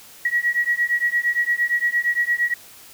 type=beating tone pair; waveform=sine; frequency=1912 / 1920.7 Hz; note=A#6 / B6; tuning=+43 / -49 cents; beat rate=8.7 Hz; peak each=-21 dBFS; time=0.25-2.54 s; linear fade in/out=5 ms; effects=white hiss -45 dBFS RMS until 2.93 s